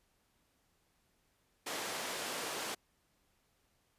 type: band-pass noise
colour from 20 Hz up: pink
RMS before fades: -40 dBFS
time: 1.66-2.75 s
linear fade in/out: 10 ms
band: 370 to 11000 Hz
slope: 12 dB/octave
effects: pink hiss -75 dBFS RMS until 3.98 s + resampled to 32000 Hz